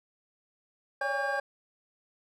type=tone cluster; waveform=triangle; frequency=555 / 576 / 813 / 1130 / 1604 Hz; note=C#5 / D5 / G#5 / C#6 / G6; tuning=+2 / -34 / -37 / +33 / +39 cents; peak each=-33 / -35 / -32 / -38 / -30 dBFS; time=1.01-1.4 s; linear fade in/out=5 ms; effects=none